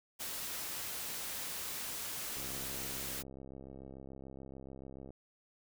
white noise, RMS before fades -41 dBFS, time 0.19-3.23 s, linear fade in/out 20 ms
click train, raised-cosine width 2 ms, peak -36 dBFS, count 184, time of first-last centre 2.37-5.105 s, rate 66.9 Hz
effects none

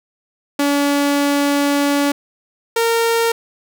sawtooth tone pair in turn, 285.2 / 460.5 Hz, C#4 / A#4, +49 / -21 cents, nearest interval minor sixth, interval 830 cents, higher second, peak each -10 dBFS, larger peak neither, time 0.59-2.12 / 2.76-3.32 s, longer first, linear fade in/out 5 ms, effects none

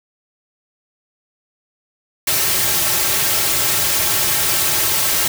white noise with comb filter, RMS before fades -17 dBFS, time 2.27-5.28 s, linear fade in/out 5 ms, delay 4.1 ms, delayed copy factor -0.85, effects none

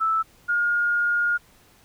sine tone pair in turn, 1316 / 1423.7 Hz, E6 / F6, -3 / +33 cents, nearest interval minor second, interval 136 cents, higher second, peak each -19 dBFS, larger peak neither, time 0-0.23 / 0.48-1.38 s, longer second, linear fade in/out 20 ms, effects pink hiss -56 dBFS RMS until 1.84 s

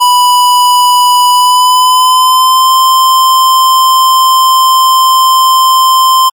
square tone with pitch glide, 987.8 to 1041.7 Hz, B5 to C6, 0 to -8 cents, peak -4 dBFS, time 0-6.3 s, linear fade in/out 20 ms, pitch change +92 cents, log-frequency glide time 1.3-2.71 s, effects MP3 96 kbps

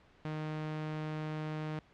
sawtooth tone, 154.5 Hz, D#3, 12 cents flat, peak -32 dBFS, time 0.25-1.79 s, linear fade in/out 0 ms, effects pink hiss -63 dBFS RMS until 1.93 s + low-pass 3000 Hz 12 dB/octave

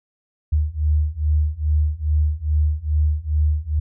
sine beating tone pair, 74.7 / 77.1 Hz, D2 / D#2, +30 / -15 cents, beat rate 2.4 Hz, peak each -20 / -19 dBFS, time 0.52-3.8 s, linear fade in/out 10 ms, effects none

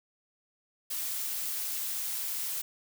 blue noise, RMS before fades -34 dBFS, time 0.9-2.62 s, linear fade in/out 10 ms, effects none

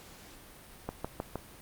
click train, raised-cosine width 1 ms, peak -19 dBFS, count 4, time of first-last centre 0.89-1.357 s, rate 6.43 Hz, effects pink hiss -52 dBFS RMS until 1.61 s + Opus 48 kbps

